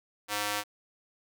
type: tone with high-pass filter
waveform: square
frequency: 103.83 Hz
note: G#2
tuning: in tune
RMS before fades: -32 dBFS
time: 0.28-0.64 s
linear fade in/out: 50 ms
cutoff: 840 Hz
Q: 0.56
effects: none